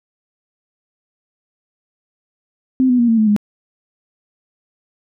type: tone with pitch steps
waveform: sine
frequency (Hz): 259.3 / 248 / 237.2 / 226.9 / 217 / 207.6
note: C4 / B3 / A#3 / A#3 / A3 / G#3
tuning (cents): -15 / +7 / +30 / -47 / -24 / 0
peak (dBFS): -10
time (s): 2.8-3.364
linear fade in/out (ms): 0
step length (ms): 94
effects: none